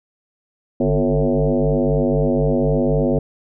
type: tone with frequency modulation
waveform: sine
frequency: 146.83 Hz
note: D3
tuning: in tune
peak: -14 dBFS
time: 0.8-3.19 s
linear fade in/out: 5 ms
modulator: 99.2 Hz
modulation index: 4.7
effects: none